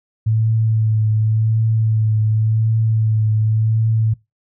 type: tone with vibrato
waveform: sine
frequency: 110 Hz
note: A2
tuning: in tune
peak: -13 dBFS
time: 0.26-4.14 s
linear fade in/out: 10 ms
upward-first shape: triangle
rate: 0.9 Hz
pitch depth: 29 cents each way
effects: noise-tail reverb RT60 0.2 s tail -21 dB re dry